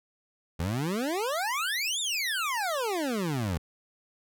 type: exponential two-way sweep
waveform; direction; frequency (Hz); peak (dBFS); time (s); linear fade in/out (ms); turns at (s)
25% pulse; up then down; 77.78 to 3729 to 77.78; -24; 0.59-3.58; 10; 2
effects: none

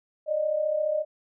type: tone pair together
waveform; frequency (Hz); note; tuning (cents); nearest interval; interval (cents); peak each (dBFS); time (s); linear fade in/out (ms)
sine; 580.5 / 615; D5 / D#5; -20 / -20; minor second; 100; -30 / -24; 0.26-1.05; 50
effects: none

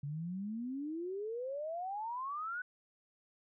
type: exponential sweep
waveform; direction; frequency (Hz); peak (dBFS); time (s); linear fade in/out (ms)
sine; up; 138.59 to 1510; -37; 0.03-2.62; 5
effects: none

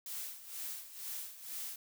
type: noise with tremolo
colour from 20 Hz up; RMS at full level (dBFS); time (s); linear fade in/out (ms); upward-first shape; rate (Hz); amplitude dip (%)
blue; -41; 0.06-1.76; 2; sine; 2.1; 75
effects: none

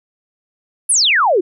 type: exponential sweep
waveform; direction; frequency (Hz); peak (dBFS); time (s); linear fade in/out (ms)
sine; down; 11230 to 328.8; -10; 0.89-1.41; 10
effects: none

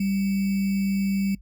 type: tone with sample-and-hold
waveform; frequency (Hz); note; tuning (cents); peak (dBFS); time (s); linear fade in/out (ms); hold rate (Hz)
sine; 196; G3; 0; -21; 0-1.35; 5; 2450
effects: noise-tail reverb RT60 0.1 s tail -21 dB re dry + added 50 Hz sine -45 dBFS peak until 1.41 s

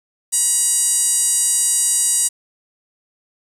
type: tone with band-pass filter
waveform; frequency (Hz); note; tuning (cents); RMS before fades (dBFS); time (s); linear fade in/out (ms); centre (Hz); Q
5% pulse; 961; B5; -48; -17; 0.32-2.29; 20; 8500; 4.2
effects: 7-bit

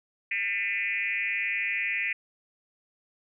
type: tone with frequency modulation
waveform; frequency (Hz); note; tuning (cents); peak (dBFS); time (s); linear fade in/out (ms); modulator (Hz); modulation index
sine; 2217; C#7; 0; -26; 0.31-2.13; 5; 207; 1.7
effects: none

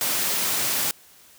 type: high-pass noise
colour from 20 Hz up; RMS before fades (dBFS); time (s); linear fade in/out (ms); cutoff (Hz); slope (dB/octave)
white; -24; 0.01-0.91; 0; 100; 96
effects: white hiss -52 dBFS RMS until 1.38 s

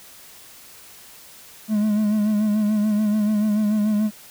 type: tone with vibrato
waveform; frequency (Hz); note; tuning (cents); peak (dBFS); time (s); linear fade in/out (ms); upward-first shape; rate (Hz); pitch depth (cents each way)
triangle; 211.4; G#3; +31; -15; 1.68-4.11; 50; sine; 6.9; 44
effects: white hiss -45 dBFS RMS until 4.3 s

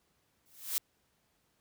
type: noise with exponential growth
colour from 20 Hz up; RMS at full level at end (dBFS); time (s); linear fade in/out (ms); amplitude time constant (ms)
blue; -29; 0.46-0.78; 0; 68
effects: pink hiss -74 dBFS RMS until 1.6 s + high-pass 60 Hz 12 dB/octave

